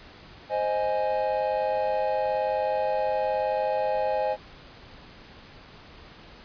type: chord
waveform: triangle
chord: Ab major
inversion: first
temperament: equal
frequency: 523.3 / 622.3 / 830.6 Hz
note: C5 / Eb5 / Ab5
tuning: 0 / 0 / 0 cents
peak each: -26 dBFS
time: 0.49-4.37 s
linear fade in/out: 50 ms
effects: pink hiss -48 dBFS RMS until 6.44 s + resampled to 11025 Hz